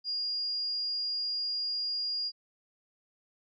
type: tone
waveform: sine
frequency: 4838 Hz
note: D#8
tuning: 49 cents flat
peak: -30 dBFS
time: 0.04-2.32 s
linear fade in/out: 50 ms
effects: none